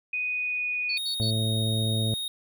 sine tone with pitch glide, 2489 to 2472 Hz, D#7 to D#7, 0 to -12 cents, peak -26 dBFS, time 0.13-0.98 s, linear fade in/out 5 ms, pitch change -12 cents, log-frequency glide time 0.25-0.74 s
sine tone bursts, 4434 Hz, C#8, in tune, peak -29 dBFS, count 3, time 0.89-1.31 s, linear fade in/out 10 ms, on 94 ms, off 69 ms
square tone, 3729 Hz, A#7, in tune, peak -30 dBFS, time 0.97-2.28 s, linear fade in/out 2 ms
harmonic tone, 110 Hz, A2, in tune, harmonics 1 / 2 / 3 / 4 / 5 / 6, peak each -25 / -32 / -40 / -39 / -40 / -43 dBFS, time 1.2-2.14 s, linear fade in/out 0 ms
effects none

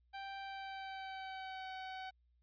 sawtooth tone with pitch glide, 784 to 755.1 Hz, G5 to F#5, 0 to +35 cents, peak -40 dBFS, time 0.13-2.11 s, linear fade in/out 20 ms, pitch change -65 cents, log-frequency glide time 0.39-1.71 s, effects added 60 Hz sine -70 dBFS peak until 2.42 s + resampled to 11025 Hz

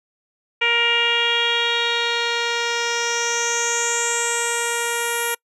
10% pulse tone with low-pass filter sweep, 470.2 Hz, A#4, 15 cents sharp, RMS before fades -21 dBFS, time 0.61-5.35 s, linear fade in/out 10 ms, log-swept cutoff 2600 to 11000 Hz, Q 5.3, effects noise-tail reverb RT60 0.1 s tail -26 dB re dry

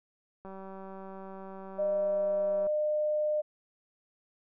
click train, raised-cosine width 1 ms, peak -32 dBFS, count 427, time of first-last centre 0.45-2.669 s, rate 192 Hz
sine tone, 605 Hz, D#5, 49 cents flat, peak -26 dBFS, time 1.78-3.42 s, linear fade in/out 20 ms
effects none

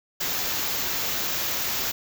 white band-stop noise, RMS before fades -27 dBFS, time 0.2-1.92 s, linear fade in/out 10 ms, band 7400 to 12000 Hz, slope 96 dB/octave, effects none

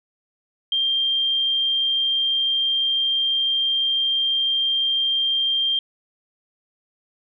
sine tone, 3183 Hz, G7, 26 cents sharp, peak -18 dBFS, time 0.72-5.79 s, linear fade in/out 2 ms, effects none

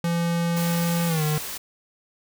square tone with pitch glide, 170 to 152.33 Hz, F3 to D#3, -46 to -36 cents, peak -22 dBFS, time 0.04-1.38 s, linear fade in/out 2 ms, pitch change -190 cents, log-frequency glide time 1.07-1.23 s
white noise, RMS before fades -33 dBFS, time 0.56-1.58 s, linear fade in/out 10 ms
effects none

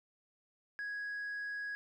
triangle tone with tanh clipping, 1661.2 Hz, G#6, in tune, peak -38 dBFS, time 0.79-1.75 s, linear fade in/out 0 ms, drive 6 dB, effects none

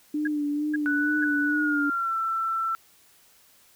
sine tone with vibrato, 296.3 Hz, D4, 15 cents sharp, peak -24 dBFS, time 0.14-1.9 s, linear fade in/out 5 ms, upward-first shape sine, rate 2.2 Hz, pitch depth 35 cents each way
sine tone bursts, 1644 Hz, G#6, 18 cents flat, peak -26 dBFS, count 3, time 0.25-1.245 s, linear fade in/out 5 ms, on 25 ms, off 460 ms
sine tone with pitch glide, 1484 to 1337.5 Hz, F#6 to E6, +5 to +25 cents, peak -24 dBFS, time 0.86-2.75 s, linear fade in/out 0 ms, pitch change -180 cents, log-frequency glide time 1.45-2.15 s
effects white hiss -58 dBFS RMS until 3.75 s

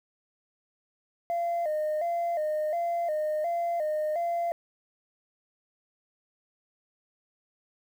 sine tone with vibrato, 648 Hz, E5, 30 cents flat, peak -24 dBFS, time 1.3-4.52 s, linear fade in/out 0 ms, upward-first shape square, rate 1.4 Hz, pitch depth 99 cents each way, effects tanh soft clip ceiling -24 dBFS + 9-bit

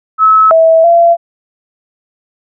sine tone with pitch steps, 1295 / 651 / 681 Hz, E6 / E5 / F5, -31 / -22 / -44 cents, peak -3 dBFS, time 0.18-1.17 s, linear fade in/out 50 ms, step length 330 ms, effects none

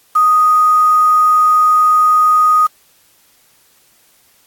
sine tone with quantisation, 1244.5 Hz, D#6, in tune, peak -7 dBFS, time 0.15-2.67 s, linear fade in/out 10 ms, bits 5, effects white hiss -52 dBFS RMS until 4.46 s + AAC 64 kbps

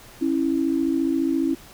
sine tone pair together, 272.9 / 327.4 Hz, C#4 / E4, -27 / -12 cents, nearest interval minor third, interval 315 cents, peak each -22 dBFS, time 0.21-1.55 s, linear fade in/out 10 ms, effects pink hiss -46 dBFS RMS until 1.73 s

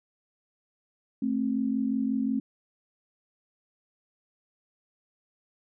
sine tone pair together, 220 / 265.6 Hz, A3 / C4, 0 / +26 cents, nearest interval minor third, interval 326 cents, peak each -28 / -27 dBFS, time 1.22-2.4 s, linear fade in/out 5 ms, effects none

